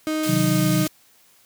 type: tone with pitch glide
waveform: 35% pulse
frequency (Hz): 311.1 to 309.3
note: D#4 to D#4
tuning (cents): 0 to -10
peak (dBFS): -20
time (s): 0.07-0.87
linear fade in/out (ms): 0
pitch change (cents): -10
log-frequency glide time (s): 0.18-0.55
type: high-pass noise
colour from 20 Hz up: pink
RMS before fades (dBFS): -31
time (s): 0.23-0.88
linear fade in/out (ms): 5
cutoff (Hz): 3500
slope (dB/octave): 12
type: chord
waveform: sine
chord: C diminished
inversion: none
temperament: equal with one note detuned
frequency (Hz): 130.81 / 157.46 / 185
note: C3 / Eb3 / Gb3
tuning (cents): 0 / +21 / 0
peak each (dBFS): -23 / -23 / -22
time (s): 0.26-0.87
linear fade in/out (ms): 50
effects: white hiss -56 dBFS RMS until 1.45 s + high-pass 60 Hz 12 dB/octave